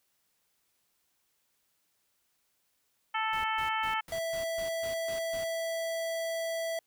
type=harmonic tone; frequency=440 Hz; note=A4; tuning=in tune; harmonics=2 / 3 / 4 / 5 / 6 / 7; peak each=-32 / -34 / -37 / -37 / -42 / -40 dBFS; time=3.14-4.01 s; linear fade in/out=10 ms
type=noise bursts; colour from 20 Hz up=pink; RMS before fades=-47 dBFS; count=9; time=3.33-5.44 s; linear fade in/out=2 ms; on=110 ms; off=140 ms
type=tone; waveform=square; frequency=659.3 Hz; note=E5; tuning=in tune; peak=-32 dBFS; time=4.12-6.79 s; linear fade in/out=2 ms
effects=white hiss -75 dBFS RMS until 6.86 s